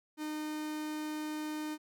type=tone; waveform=45% pulse; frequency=305.8 Hz; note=D#4; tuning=30 cents flat; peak=-36 dBFS; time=0.17-1.78 s; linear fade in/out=50 ms; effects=none

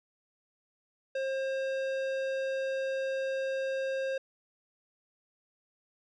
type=tone with tanh clipping; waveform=sine; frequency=534 Hz; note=C5; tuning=35 cents sharp; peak=-32 dBFS; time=1.15-4.18 s; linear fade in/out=5 ms; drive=15 dB; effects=none

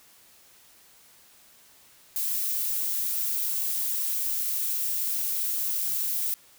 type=noise; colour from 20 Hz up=violet; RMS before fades=-28 dBFS; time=2.16-6.34 s; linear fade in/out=0 ms; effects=white hiss -56 dBFS RMS until 6.58 s

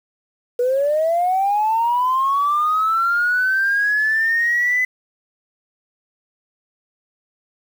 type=linear sweep; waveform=sine; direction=up; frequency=479.7 to 2019 Hz; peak=-14 dBFS; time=0.59-4.85 s; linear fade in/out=5 ms; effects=tanh soft clip ceiling -11 dBFS + 7-bit

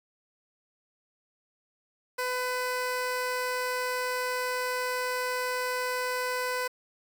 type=tone; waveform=15% pulse; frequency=502 Hz; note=B4; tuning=28 cents sharp; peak=-22 dBFS; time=2.18-6.68 s; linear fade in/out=10 ms; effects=9-bit

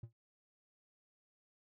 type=tone with exponential decay; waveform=triangle; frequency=115 Hz; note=A#2; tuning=23 cents flat; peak=-39 dBFS; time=0.03-0.13 s; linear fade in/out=5 ms; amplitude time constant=20 ms; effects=none

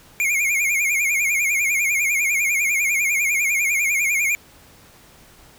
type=tone with vibrato; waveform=square; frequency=2280 Hz; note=C#7; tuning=48 cents sharp; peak=-18 dBFS; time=0.2-4.35 s; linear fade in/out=0 ms; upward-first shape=sine; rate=10 Hz; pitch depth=120 cents each way; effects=pink hiss -49 dBFS RMS until 5.58 s

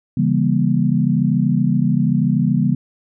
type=chord; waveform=sine; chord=C# diminished seventh; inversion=none; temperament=just; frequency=138.59 / 166.31 / 199.57 / 239.5 Hz; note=C#3 / E3 / G3 / Bb3; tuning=0 / +16 / +31 / +47 cents; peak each=-19 dBFS; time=0.17-2.75 s; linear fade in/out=5 ms; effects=none

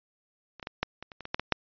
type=clicks; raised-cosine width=0.3 ms; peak=-28 / -22 / -19 / -10 / -23 / -28 / -25 / -21 / -11 / -15 / -6 dBFS; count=11; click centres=0.597 / 0.628 / 0.671 / 0.83 / 1.026 / 1.118 / 1.207 / 1.254 / 1.345 / 1.396 / 1.523 s; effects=resampled to 11025 Hz

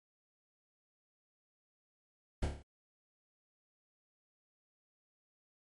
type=noise with echo; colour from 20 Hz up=brown; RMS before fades=-31 dBFS; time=2.42-2.46 s; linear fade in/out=10 ms; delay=28 ms; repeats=6; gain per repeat=-4 dB; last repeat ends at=2.628 s; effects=MP3 48 kbps

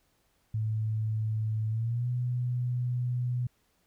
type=tone with pitch glide; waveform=sine; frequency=109.3 to 123.4 Hz; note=A2 to B2; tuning=-11 to -1 cents; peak=-27 dBFS; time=0.54-3.47 s; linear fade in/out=5 ms; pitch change=+210 cents; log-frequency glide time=1.69-2.08 s; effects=pink hiss -71 dBFS RMS until 3.86 s

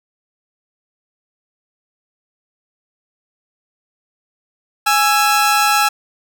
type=tone pair together; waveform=sawtooth; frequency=830.6 / 1330.4 Hz; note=G#5 / E6; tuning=0 / +16 cents; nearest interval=minor sixth; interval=816 cents; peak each=-11 dBFS; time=4.86-5.89 s; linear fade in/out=10 ms; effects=none

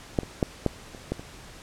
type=clicks; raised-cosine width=2 ms; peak=-8 / -23 / -8 / -8 / -27 / -13 / -26 dBFS; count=7; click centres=0.188 / 0.233 / 0.428 / 0.663 / 0.948 / 1.12 / 1.195 s; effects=pink hiss -46 dBFS RMS until 1.62 s + low-pass 9000 Hz 12 dB/octave

